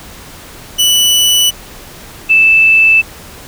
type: tone pair in turn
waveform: sawtooth / sine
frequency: 2967 / 2638 Hz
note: F#7 / E7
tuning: +4 / +1 cents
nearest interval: major second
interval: 203 cents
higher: first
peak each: -4 dBFS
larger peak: neither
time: 0.78-1.51 / 2.29-3.02 s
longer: neither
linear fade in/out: 20 ms
effects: pink hiss -33 dBFS RMS until 3.47 s